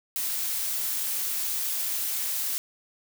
blue noise, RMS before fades -29 dBFS, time 0.16-2.58 s, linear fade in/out 0 ms, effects none

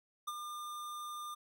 square tone with ADSR envelope, 1202 Hz, D6, 40 cents sharp, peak -36 dBFS, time 0.27-1.35 s, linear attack 11 ms, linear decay 36 ms, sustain -6 dB, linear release 14 ms, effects none

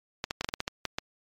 clicks, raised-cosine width 0.2 ms, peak -12 dBFS, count 10, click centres 0.241 / 0.309 / 0.41 / 0.445 / 0.489 / 0.539 / 0.604 / 0.679 / 0.853 / 0.985 s, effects MP3 64 kbps

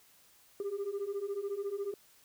sine beating tone pair, 392 / 406 Hz, G4 / G#4, 0 / -39 cents, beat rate 14 Hz, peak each -36 / -34 dBFS, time 0.6-1.94 s, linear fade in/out 2 ms, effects tanh soft clip ceiling -31 dBFS + white hiss -63 dBFS RMS until 2.24 s

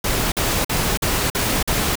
pink noise bursts, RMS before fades -20 dBFS, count 6, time 0.04-1.955 s, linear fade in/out 5 ms, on 280 ms, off 47 ms, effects none

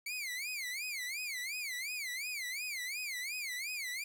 sawtooth tone with vibrato, 2217 Hz, C#7, in tune, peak -34 dBFS, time 0.06-4.04 s, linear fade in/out 5 ms, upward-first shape sine, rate 2.8 Hz, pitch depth 220 cents each way, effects 10-bit

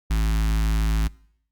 square tone with notch filter, 53.7 Hz, A1, 41 cents flat, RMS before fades -21 dBFS, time 0.1-1.08 s, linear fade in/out 10 ms, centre 510 Hz, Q 0.62, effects noise-tail reverb RT60 0.7 s tail -24 dB re dry + Opus 48 kbps

